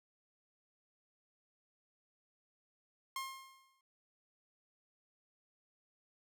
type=tone with exponential decay; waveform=sawtooth; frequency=1067 Hz; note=C6; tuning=34 cents sharp; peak=-33 dBFS; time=3.16-3.81 s; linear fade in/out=2 ms; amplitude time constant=140 ms; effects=none